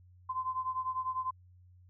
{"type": "beating tone pair", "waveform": "sine", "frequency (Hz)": [1030, 1040], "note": ["C6", "C6"], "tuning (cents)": [-28, -11], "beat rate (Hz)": 10, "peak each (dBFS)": [-34, -37], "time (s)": [0.29, 1.31], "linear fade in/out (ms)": 10, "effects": ["added 90 Hz sine -56 dBFS peak until 1.89 s"]}